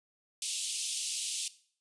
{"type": "band-pass noise", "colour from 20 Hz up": "white", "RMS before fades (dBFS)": -36, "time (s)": [0.42, 1.48], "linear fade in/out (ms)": 2, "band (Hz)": [2700, 10000], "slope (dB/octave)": 48, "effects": ["noise-tail reverb RT60 0.5 s tail -17 dB re dry", "resampled to 24000 Hz"]}